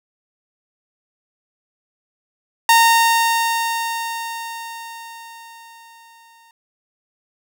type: tone with exponential decay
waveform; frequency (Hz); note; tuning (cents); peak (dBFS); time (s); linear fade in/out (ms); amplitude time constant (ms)
sawtooth; 920; A#5; -23; -5; 2.69-6.51; 2; 830
effects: none